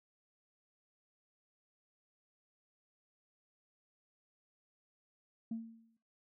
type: tone with exponential decay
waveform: sine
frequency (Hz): 226.9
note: A#3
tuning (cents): -47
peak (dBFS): -33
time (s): 5.51-5.97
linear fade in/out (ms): 5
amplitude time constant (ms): 100
effects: noise-tail reverb RT60 0.3 s tail -18 dB re dry + tanh soft clip ceiling -32 dBFS